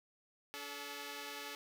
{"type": "tone pair together", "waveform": "5% pulse", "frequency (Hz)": [285.5, 433.6], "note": ["D4", "A4"], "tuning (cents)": [-49, -25], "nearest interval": "perfect fifth", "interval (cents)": 724, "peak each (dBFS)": [-37, -34], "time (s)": [0.54, 1.55], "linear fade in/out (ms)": 0, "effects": []}